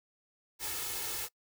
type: noise with comb filter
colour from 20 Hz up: white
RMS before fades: -37 dBFS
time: 0.59-1.29 s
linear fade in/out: 50 ms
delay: 2.3 ms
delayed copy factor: +0.7
effects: noise-tail reverb RT60 0.1 s tail -24 dB re dry

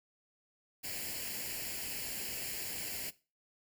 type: noise with comb filter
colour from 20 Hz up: white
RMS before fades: -40 dBFS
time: 0.83-3.11 s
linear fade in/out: 20 ms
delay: 0.41 ms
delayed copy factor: +0.7
effects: noise-tail reverb RT60 0.3 s tail -18 dB re dry

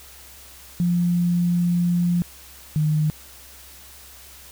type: tone pair in turn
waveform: sine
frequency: 174.61 / 153.25 Hz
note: F3 / D#3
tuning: 0 / -26 cents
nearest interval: major second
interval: 226 cents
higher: first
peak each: -17 dBFS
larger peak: neither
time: 0.8-2.22 / 2.76-3.1 s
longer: first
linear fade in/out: 0 ms
effects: added 66 Hz sine -50 dBFS peak until 4.51 s + white hiss -45 dBFS RMS until 4.51 s

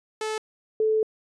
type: tone pair in turn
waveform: sawtooth / sine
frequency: 434.2 / 436 Hz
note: A4 / A4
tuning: -23 / -16 cents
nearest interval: unison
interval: 7 cents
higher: second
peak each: -23 / -19 dBFS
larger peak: second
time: 0.21-0.38 / 0.8-1.03 s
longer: second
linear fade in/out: 2 ms
effects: resampled to 22050 Hz

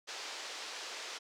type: band-pass noise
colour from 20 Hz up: white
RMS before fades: -44 dBFS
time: 0.07-1.19 s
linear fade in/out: 20 ms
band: 370 to 5900 Hz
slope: 24 dB/octave
effects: none

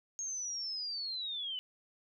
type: linear sweep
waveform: sine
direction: down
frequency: 6550 to 2957 Hz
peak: -36 dBFS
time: 0.19-1.59 s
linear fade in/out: 0 ms
effects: none

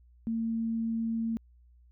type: tone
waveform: sine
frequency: 226.9 Hz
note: A#3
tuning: 47 cents flat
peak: -28 dBFS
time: 0.27-1.37 s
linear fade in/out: 0 ms
effects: added 60 Hz sine -56 dBFS peak until 1.91 s

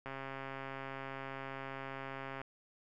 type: click train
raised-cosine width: 0.5 ms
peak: -28 dBFS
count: 319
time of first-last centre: 0.06-2.416 s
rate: 135 Hz
effects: none

